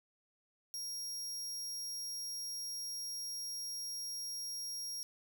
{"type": "tone", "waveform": "sawtooth", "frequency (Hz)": 5600, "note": "F8", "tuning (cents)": 4, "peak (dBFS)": -37, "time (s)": [0.74, 5.03], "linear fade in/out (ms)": 0, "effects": []}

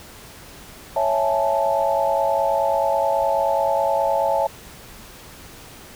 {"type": "chord", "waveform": "sine", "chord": "A major seventh", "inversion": "first", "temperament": "equal", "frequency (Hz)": [554.4, 659.3, 830.6, 880], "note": ["C#5", "E5", "G#5", "A5"], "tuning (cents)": [0, 0, 0, 0], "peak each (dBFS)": [-22, -22, -26, -22], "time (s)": [0.96, 4.47], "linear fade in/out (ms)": 5, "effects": ["pink hiss -42 dBFS RMS until 5.95 s"]}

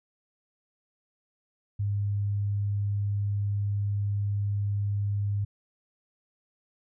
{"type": "tone", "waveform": "sine", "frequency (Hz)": 101.6, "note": "G#2", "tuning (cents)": -38, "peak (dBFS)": -25, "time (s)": [1.79, 5.45], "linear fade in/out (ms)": 10, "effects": []}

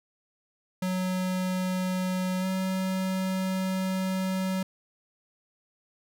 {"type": "tone with pitch glide", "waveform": "square", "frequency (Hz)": [184.7, 188.25], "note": ["F#3", "F#3"], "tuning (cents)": [-3, 30], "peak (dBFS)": -27, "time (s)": [0.82, 4.63], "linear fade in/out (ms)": 5, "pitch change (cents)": 33, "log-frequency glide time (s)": [2.4, 2.46], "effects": []}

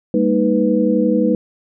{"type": "tone cluster", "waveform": "sine", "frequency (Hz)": [199.7, 231.2, 311.4, 493.8], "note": ["G3", "A#3", "D#4", "B4"], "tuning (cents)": [32, -14, 2, 0], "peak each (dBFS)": -18, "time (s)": [0.14, 1.35], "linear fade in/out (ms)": 2, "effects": []}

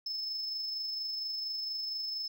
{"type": "tone with amplitude modulation", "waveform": "sine", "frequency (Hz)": 5240, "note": "E8", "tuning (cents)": -11, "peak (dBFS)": -30, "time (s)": [0.06, 2.28], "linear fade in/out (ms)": 5, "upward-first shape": "sine", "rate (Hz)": 24.3, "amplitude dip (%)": 40, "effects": ["tanh soft clip ceiling -32 dBFS"]}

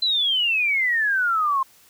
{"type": "exponential sweep", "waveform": "sine", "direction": "down", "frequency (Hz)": [4074, 1046.5], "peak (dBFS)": -18, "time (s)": [0.02, 1.63], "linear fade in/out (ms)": 5, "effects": ["white hiss -54 dBFS RMS until 1.89 s"]}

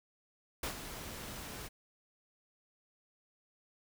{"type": "noise with ADSR envelope", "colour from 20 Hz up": "pink", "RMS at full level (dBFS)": -36, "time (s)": [0.63, 1.69], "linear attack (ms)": 4, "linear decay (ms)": 100, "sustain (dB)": -9, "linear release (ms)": 25, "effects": []}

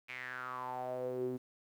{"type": "tone with band-pass filter sweep", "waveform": "sawtooth", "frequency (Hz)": 126.8, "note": "B2", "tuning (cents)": 46, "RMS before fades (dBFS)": -40, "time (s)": [0.08, 1.38], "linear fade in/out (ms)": 20, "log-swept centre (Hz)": [2400, 300], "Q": 6.6, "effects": ["11-bit"]}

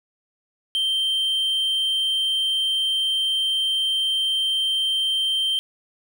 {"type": "tone", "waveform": "triangle", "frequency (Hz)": 3136, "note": "G7", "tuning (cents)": 0, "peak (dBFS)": -18, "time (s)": [0.75, 5.59], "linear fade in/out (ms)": 0, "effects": []}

